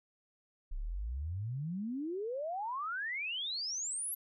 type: exponential sweep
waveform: sine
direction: up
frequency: 30.44 to 11840 Hz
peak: -35 dBFS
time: 0.71-4.15 s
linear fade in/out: 10 ms
effects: none